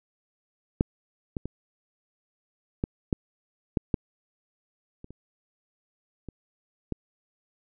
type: clicks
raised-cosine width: 3 ms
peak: -7 / -17 / -20 / -13 / -10 / -10 / -10 / -29 / -30 / -25 / -16 dBFS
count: 11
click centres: 0.809 / 1.368 / 1.456 / 2.839 / 3.128 / 3.772 / 3.942 / 5.044 / 5.106 / 6.287 / 6.923 s
effects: none